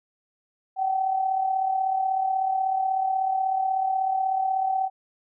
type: tone with amplitude modulation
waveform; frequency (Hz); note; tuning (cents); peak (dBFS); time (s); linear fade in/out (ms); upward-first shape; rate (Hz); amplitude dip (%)
sine; 764; G5; -45; -19; 0.76-4.9; 50; sine; 36.3; 55
effects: none